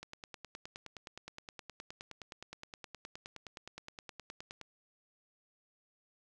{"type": "click train", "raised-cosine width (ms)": 0.2, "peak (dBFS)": -28, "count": 45, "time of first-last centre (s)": [0.03, 4.613], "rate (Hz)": 9.6, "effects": []}